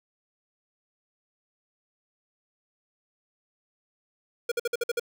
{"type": "tone bursts", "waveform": "square", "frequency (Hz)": 475.3, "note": "A#4", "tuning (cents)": 34, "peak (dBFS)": -25, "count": 7, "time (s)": [4.49, 4.997], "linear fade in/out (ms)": 5, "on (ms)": 27, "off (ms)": 53, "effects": []}